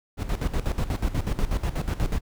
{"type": "noise with tremolo", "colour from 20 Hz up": "brown", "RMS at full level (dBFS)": -23, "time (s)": [0.17, 2.21], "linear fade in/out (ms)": 50, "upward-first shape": "square", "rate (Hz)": 8.2, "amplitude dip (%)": 75, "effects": []}